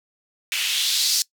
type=noise with band-pass filter sweep; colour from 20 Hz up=blue; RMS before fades=-22 dBFS; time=0.52-1.22 s; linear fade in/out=0 ms; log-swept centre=2500 to 5200 Hz; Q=2.7; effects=noise-tail reverb RT60 0.1 s tail -21 dB re dry